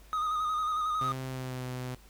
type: tone with vibrato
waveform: triangle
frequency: 1244.5 Hz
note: D#6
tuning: in tune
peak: -26 dBFS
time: 0.13-1.12 s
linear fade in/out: 0 ms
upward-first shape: square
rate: 11 Hz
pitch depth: 31 cents each way
type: tone with pitch glide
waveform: sawtooth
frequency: 130.81 to 126.72 Hz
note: C3 to B2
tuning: 0 to +45 cents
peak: -31 dBFS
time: 1.01-1.95 s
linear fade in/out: 5 ms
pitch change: -55 cents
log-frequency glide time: 1.26-1.66 s
effects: added 50 Hz sine -53 dBFS peak until 2.09 s + pink hiss -59 dBFS RMS until 2.09 s